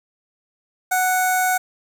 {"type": "tone with notch filter", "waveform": "15% pulse", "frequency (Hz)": 740, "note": "F#5", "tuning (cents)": 0, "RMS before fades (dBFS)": -19, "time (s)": [0.91, 1.58], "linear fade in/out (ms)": 10, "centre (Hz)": 3000, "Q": 0.64, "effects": ["8-bit"]}